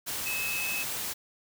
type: tone in noise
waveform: sine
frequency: 2589 Hz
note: E7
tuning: 32 cents flat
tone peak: -31 dBFS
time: 0.25-0.84 s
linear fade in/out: 20 ms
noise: white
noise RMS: -34 dBFS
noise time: 0.06-1.14 s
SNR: 0 dB
effects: none